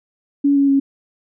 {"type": "tone with pitch steps", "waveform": "sine", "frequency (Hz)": [282.8, 278.9, 275.1], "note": ["C#4", "C#4", "C#4"], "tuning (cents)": [35, 11, -13], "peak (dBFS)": -11, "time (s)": [0.44, 0.8], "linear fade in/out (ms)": 10, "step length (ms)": 120, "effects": []}